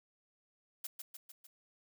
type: noise with echo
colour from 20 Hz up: blue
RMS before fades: -41 dBFS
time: 0.84-0.87 s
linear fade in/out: 5 ms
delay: 150 ms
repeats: 4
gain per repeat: -4 dB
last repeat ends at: 1.47 s
effects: none